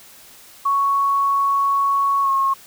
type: tone with pitch glide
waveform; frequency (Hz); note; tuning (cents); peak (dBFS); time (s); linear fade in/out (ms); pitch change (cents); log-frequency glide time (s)
sine; 1111 to 1085.6; C#6 to C#6; +4 to -36; -15; 0.65-2.54; 10; -40; 2.22-2.3
effects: white hiss -45 dBFS RMS until 2.66 s